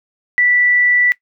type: tone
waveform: sine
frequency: 1966 Hz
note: B6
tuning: 8 cents flat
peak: -10 dBFS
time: 0.38-1.12 s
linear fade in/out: 0 ms
effects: noise-tail reverb RT60 0.1 s tail -19 dB re dry